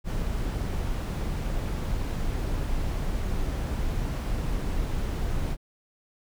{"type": "noise", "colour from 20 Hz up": "brown", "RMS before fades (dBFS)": -28, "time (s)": [0.04, 5.57], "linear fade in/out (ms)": 50, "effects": []}